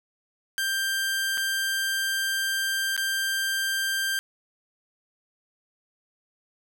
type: tone with dropouts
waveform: sawtooth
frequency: 1580 Hz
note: G6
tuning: 13 cents sharp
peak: -21 dBFS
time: 0.58-4.19 s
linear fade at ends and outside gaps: 0 ms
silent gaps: 1.374-1.378 / 2.965-2.977 s
effects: none